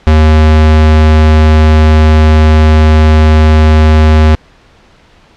square tone, 77.78 Hz, D#2, in tune, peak -3 dBFS, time 0.07-4.35 s, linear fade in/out 0 ms, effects pink hiss -43 dBFS RMS until 5.36 s + low-pass 4000 Hz 12 dB/octave

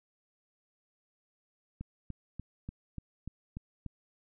click train, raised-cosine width 5 ms, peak -27 dBFS, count 8, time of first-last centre 1.81-3.863 s, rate 3.41 Hz, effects none

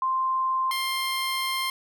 sine / 15% pulse tone pair in turn, 1046.5 / 1056.2 Hz, C6 / C6, 0 / +16 cents, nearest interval unison, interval 16 cents, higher second, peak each -22 / -19 dBFS, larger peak second, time 0.02-0.71 / 0.71-1.7 s, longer second, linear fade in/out 2 ms, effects none

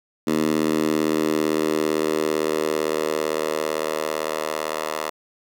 10% pulse tone with high-pass filter sweep, 77.78 Hz, D#2, in tune, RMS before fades -23 dBFS, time 0.27-5.1 s, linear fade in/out 5 ms, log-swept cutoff 260 to 700 Hz, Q 2.1, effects none

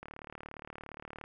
click train, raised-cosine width 0.5 ms, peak -29 dBFS, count 46, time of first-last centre 0.03-1.24 s, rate 37.2 Hz, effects none

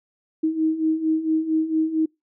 sine beating tone pair, 314 / 318.4 Hz, D#4 / D#4, +16 / +40 cents, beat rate 4.4 Hz, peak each -25 / -20 dBFS, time 0.43-2.06 s, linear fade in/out 10 ms, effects noise-tail reverb RT60 0.2 s tail -26 dB re dry

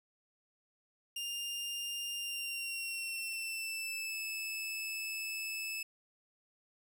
sawtooth tone with pitch glide, 2804 to 2616 Hz, F7 to E7, +6 to -14 cents, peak -34 dBFS, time 1.16-5.83 s, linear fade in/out 5 ms, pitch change -120 cents, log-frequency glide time 2.15-4.17 s, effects none

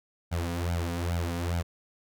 sawtooth tone with flanger, 85.8 Hz, F2, 30 cents flat, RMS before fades -30 dBFS, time 0.31-1.63 s, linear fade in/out 20 ms, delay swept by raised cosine 1.3 to 4.2 ms, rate 2.4 Hz, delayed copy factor +0.9, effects none

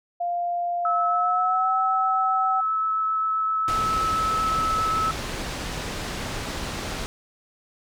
sine tone with pitch glide, 698.5 to 761.7 Hz, F5 to G5, 0 to -50 cents, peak -23 dBFS, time 0.2-2.61 s, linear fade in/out 10 ms, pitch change +150 cents, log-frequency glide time 1.05-1.73 s
sine tone with vibrato, 1301 Hz, E6, 23 cents flat, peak -21 dBFS, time 0.85-5.11 s, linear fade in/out 2 ms, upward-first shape triangle, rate 7.6 Hz, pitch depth 9 cents each way
pink low-pass noise, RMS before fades -31 dBFS, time 3.68-7.06 s, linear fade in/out 0 ms, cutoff 6800 Hz, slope 12 dB/octave
effects none

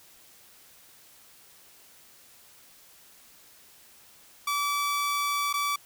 sawtooth tone with dropouts, 1153 Hz, D6, 32 cents flat, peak -22 dBFS, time 4.47-5.76 s, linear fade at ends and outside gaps 5 ms, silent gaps 5.529-5.538 s, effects white hiss -55 dBFS RMS until 5.85 s

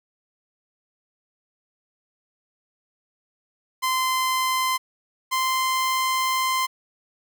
sawtooth tone pair in turn, 1035 / 1040.7 Hz, C6 / C6, -19 / -10 cents, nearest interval unison, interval 9 cents, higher second, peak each -17 dBFS, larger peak neither, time 3.82-4.78 / 5.31-6.67 s, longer second, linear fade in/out 20 ms, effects none

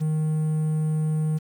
triangle tone with quantisation, 155.56 Hz, D#3, in tune, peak -19 dBFS, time 0-1.39 s, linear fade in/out 20 ms, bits 8, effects none

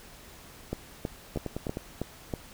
two click trains, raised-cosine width 2 ms, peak -19 / -17 dBFS, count 5 / 6, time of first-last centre 1.36-1.771 / 0.73-2.338 s, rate 9.73 / 3.11 Hz, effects pink hiss -50 dBFS RMS until 2.53 s

